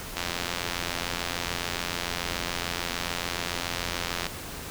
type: click train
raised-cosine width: 0.2 ms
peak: -11 dBFS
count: 357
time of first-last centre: 0.17-4.267 s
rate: 86.9 Hz
effects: pink hiss -38 dBFS RMS until 4.7 s